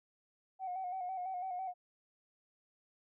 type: tone with vibrato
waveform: sine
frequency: 740 Hz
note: F#5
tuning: in tune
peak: -36 dBFS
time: 0.59-1.74 s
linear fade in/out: 50 ms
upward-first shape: square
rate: 6 Hz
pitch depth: 47 cents each way
effects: tanh soft clip ceiling -32 dBFS